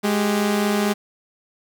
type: tone pair together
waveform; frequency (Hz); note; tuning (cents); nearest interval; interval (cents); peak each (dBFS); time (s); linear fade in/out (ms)
sawtooth; 208.2 / 392; G#3 / G4; +5 / 0; major seventh; 1095; -15 / -21; 0.03-0.94; 20
effects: 8-bit